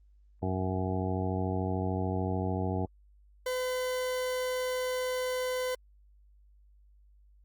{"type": "harmonic tone", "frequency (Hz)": 93.5, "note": "F#2", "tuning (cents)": 19, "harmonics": [1, 2, 3, 4, 5, 7, 8, 9], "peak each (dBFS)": [-32, -35, -37, -38, -39, -40, -41, -42], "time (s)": [0.42, 2.86], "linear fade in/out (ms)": 10}
{"type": "tone", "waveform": "40% pulse", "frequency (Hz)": 507, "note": "B4", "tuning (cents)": 45, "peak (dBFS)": -29, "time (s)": [3.46, 5.75], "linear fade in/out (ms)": 5}
{"effects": ["added 50 Hz sine -57 dBFS peak until 7.44 s", "Opus 32 kbps"]}